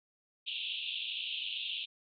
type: band-pass noise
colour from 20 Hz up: white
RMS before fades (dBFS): -38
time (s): 0.46-1.86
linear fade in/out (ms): 20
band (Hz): 2600 to 3700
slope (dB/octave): 96
effects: MP3 96 kbps